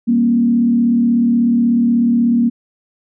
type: tone with frequency modulation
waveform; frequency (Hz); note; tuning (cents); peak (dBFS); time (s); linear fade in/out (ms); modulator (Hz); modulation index
sine; 236.3; A#3; +24; -10; 0.07-2.5; 20; 36.4; 0.56
effects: none